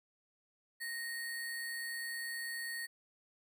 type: tone with sample-and-hold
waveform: sine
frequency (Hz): 1864.7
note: A#6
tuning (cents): 0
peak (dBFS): -38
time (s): 0.8-2.87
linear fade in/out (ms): 20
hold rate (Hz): 6300
effects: none